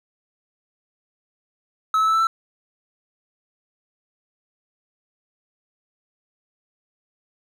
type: tone with pitch steps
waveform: triangle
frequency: 1292 / 1302.5 / 1313.1 / 1323.7 / 1334.5 Hz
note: E6 / E6 / E6 / E6 / E6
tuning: -35 / -21 / -7 / +7 / +21 cents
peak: -14 dBFS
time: 1.94-2.27 s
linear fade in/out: 2 ms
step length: 66 ms
effects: none